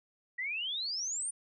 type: exponential sweep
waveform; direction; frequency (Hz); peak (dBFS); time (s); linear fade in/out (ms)
sine; up; 1911 to 9397; -33; 0.38-1.31; 10
effects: none